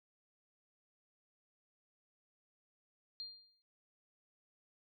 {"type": "tone with exponential decay", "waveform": "sine", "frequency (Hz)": 4200, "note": "C8", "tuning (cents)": 6, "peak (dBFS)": -40, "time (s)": [3.2, 3.62], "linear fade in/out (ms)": 0, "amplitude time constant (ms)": 91, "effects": []}